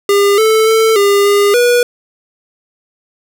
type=tone with pitch steps; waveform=square; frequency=402.9 / 439.3 / 444.5 / 402.6 / 406 / 484.9 Hz; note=G4 / A4 / A4 / G4 / G#4 / B4; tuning=+48 / -3 / +18 / +46 / -39 / -32 cents; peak=-8 dBFS; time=0.09-1.83 s; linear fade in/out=2 ms; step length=290 ms; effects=none